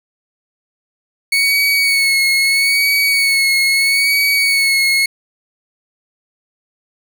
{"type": "tone with vibrato", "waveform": "30% pulse", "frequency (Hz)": 2216, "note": "C#7", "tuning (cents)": -1, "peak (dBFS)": -9, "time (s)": [1.32, 5.06], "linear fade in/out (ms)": 5, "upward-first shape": "sine", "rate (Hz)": 0.77, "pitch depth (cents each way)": 37, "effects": []}